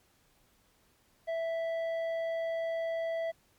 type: tone with tanh clipping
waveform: sine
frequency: 659.3 Hz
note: E5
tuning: in tune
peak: -32 dBFS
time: 1.27-3.32 s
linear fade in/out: 20 ms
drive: 8 dB
effects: pink hiss -68 dBFS RMS until 3.58 s + MP3 96 kbps